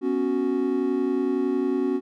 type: chord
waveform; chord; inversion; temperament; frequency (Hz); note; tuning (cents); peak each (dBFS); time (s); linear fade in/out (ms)
triangle; B suspended second; none; just; 246.9 / 277.8 / 370.4; B3 / C#4 / F#4; 0 / +4 / +2; -26 / -23 / -23; 0.01-2.01; 50
effects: none